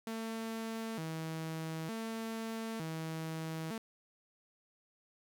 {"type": "tone with vibrato", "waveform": "sawtooth", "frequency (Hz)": 190, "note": "F#3", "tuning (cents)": 46, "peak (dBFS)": -34, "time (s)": [0.07, 3.78], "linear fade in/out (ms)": 2, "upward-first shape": "square", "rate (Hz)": 0.55, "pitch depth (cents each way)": 290, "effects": ["11-bit"]}